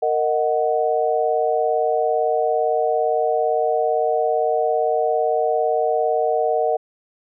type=chord; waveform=sine; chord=D# minor; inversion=second; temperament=equal with one note detuned; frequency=462.1 / 622.3 / 740 Hz; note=A#4 / D#5 / F#5; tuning=-15 / 0 / 0 cents; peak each=-21 dBFS; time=0.02-6.77 s; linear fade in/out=10 ms; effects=none